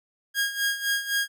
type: tone with tremolo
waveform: sawtooth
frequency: 1631 Hz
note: G#6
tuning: 32 cents flat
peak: -18 dBFS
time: 0.34-1.28 s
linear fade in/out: 50 ms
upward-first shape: sine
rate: 3.9 Hz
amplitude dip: 75%
effects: none